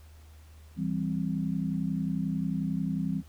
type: chord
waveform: sine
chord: C major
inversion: first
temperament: equal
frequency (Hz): 164.81 / 196 / 261.6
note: E3 / G3 / C4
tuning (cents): 0 / 0 / 0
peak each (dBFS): -31 / -31 / -34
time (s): 0.76-3.23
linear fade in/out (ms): 50
effects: added 77 Hz sine -49 dBFS peak until 3.28 s + pink hiss -61 dBFS RMS until 3.28 s